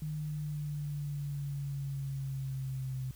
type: exponential sweep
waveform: sine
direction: down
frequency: 153.5 to 129.4 Hz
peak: -34 dBFS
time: 0.02-3.11 s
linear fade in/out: 2 ms
effects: added 60 Hz sine -52 dBFS peak until 3.15 s + white hiss -59 dBFS RMS until 3.15 s